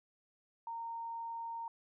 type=tone; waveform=sine; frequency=922 Hz; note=A#5; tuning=19 cents flat; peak=-39 dBFS; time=0.67-1.68 s; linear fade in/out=2 ms; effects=none